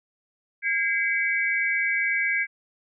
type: tone cluster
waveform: sine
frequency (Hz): 1626 / 2054 / 2276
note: G#6 / C7 / C#7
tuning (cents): -37 / -33 / +45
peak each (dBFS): -26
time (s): 0.62-2.47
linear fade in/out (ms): 50
effects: none